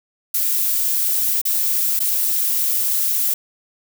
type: noise with dropouts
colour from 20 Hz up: violet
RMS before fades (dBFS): -19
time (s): 0.34-3.34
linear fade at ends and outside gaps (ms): 5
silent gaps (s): 1.416-1.452 / 1.993-2.001
effects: none